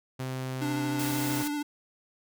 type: tone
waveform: sawtooth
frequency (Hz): 130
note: C3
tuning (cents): -11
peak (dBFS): -28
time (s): 0.19-1.43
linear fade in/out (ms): 10
type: tone with vibrato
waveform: square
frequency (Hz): 293.7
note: D4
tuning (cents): 0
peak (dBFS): -30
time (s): 0.61-1.63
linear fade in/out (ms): 10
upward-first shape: sine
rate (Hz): 13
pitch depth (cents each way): 24
type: noise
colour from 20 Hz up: white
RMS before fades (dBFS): -36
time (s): 0.99-1.48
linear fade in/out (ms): 5
effects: none